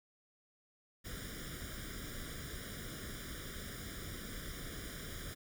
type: noise with comb filter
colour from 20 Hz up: pink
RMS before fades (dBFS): -45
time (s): 1.04-5.35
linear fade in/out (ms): 20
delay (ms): 0.57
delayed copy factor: +0.95
effects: none